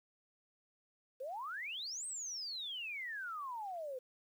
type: exponential two-way sweep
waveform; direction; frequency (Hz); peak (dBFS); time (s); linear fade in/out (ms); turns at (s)
sine; up then down; 493.9 to 8520 to 493.9; -40; 1.2-3.99; 10; 2.06
effects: 11-bit